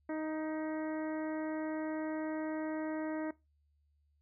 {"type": "harmonic tone with a mistuned harmonic", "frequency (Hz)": 312, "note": "D#4", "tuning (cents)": 5, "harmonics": [1, 2, 3, 4, 5, 6, 7], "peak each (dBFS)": [-36, -41, -47, -52, -51, -52, -58], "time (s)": [0.09, 3.31], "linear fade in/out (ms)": 5, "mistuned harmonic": 6, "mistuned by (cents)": 23, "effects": ["noise-tail reverb RT60 0.2 s tail -19 dB re dry", "added 73 Hz sine -70 dBFS peak until 4.21 s"]}